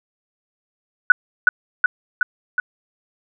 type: tone with echo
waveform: sine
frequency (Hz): 1480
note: F#6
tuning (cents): 0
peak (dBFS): -4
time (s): 1.1-1.12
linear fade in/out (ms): 2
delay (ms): 370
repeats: 4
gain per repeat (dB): -3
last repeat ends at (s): 2.6
effects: none